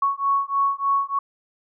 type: beating tone pair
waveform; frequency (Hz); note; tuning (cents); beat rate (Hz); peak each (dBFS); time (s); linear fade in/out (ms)
sine; 1108 / 1111.3; C#6 / C#6; -1 / +4; 3.3; -22; 0.02-1.19; 5
effects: none